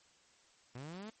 sawtooth linear sweep, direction up, 117.2 to 225.5 Hz, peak -40 dBFS, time 0.75-1.1 s, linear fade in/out 5 ms, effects white hiss -67 dBFS RMS until 1.2 s + MP3 32 kbps

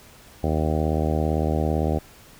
harmonic tone, 77.78 Hz, D#2, in tune, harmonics 1 / 2 / 3 / 4 / 5 / 6 / 7 / 8 / 9 / 10, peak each -24 / -27 / -29 / -30 / -31 / -32 / -32 / -33 / -34 / -34 dBFS, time 0.43-1.99 s, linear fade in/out 10 ms, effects pink hiss -49 dBFS RMS until 2.39 s

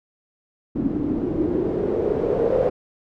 white noise with low-pass filter sweep, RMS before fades -22 dBFS, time 0.75-2.7 s, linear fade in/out 10 ms, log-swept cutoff 270 to 520 Hz, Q 5.3, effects none

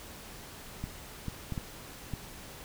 clicks, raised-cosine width 5 ms, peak -22 dBFS, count 5, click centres 0.84 / 1.283 / 1.523 / 1.578 / 2.137 s, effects pink hiss -47 dBFS RMS until 2.64 s

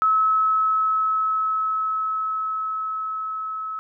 sine tone with level ramp, 1293 Hz, E6, 34 cents flat, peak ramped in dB -15 to -27 dBFS, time 0.02-3.79 s, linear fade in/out 0 ms, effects none

